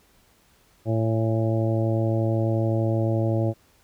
harmonic tone with a mistuned harmonic, 111.7 Hz, A2, 27 cents sharp, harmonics 1 / 2 / 3 / 4 / 5 / 6 / 7, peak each -22 / -31 / -27 / -37 / -29 / -34 / -40 dBFS, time 0.85-3.54 s, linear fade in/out 50 ms, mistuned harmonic 7, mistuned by +74 cents, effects pink hiss -60 dBFS RMS until 3.83 s

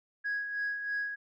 sine tone with tremolo, 1658 Hz, G#6, 3 cents flat, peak -28 dBFS, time 0.24-1.16 s, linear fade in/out 20 ms, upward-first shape sine, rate 3.1 Hz, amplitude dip 55%, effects tanh soft clip ceiling -27 dBFS

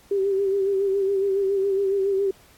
sine tone with vibrato, 392 Hz, G4, in tune, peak -19 dBFS, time 0.11-2.31 s, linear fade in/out 5 ms, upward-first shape sine, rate 7.2 Hz, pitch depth 45 cents each way, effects pink hiss -54 dBFS RMS until 2.57 s + AAC 64 kbps

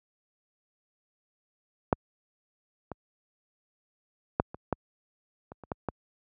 clicks, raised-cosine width 1 ms, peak -7 / -22 / -8 / -25 / -12 / -28 / -30 / -17 / -15 dBFS, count 9, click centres 1.928 / 2.917 / 4.399 / 4.545 / 4.727 / 5.519 / 5.637 / 5.718 / 5.887 s, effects high-pass 60 Hz 12 dB/octave

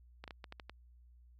clicks, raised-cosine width 0.3 ms, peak -30 dBFS, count 7, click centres 0.24 / 0.278 / 0.308 / 0.442 / 0.524 / 0.598 / 0.696 s, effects added 60 Hz sine -58 dBFS peak until 1.39 s

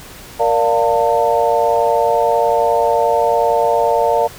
sine chord, Bb major seventh, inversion none, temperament equal with one note detuned, 466.2 / 587.3 / 698.5 / 899.5 Hz, Bb4 / D5 / F5 / A5, 0 / 0 / 0 / +38 cents, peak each -17 dBFS, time 0.39-4.28 s, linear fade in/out 20 ms, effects pink hiss -36 dBFS RMS until 4.38 s

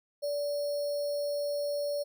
sine tone with sample-and-hold, 578 Hz, D5, 28 cents flat, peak -29 dBFS, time 0.22-2.04 s, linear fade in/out 20 ms, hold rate 4900 Hz, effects none

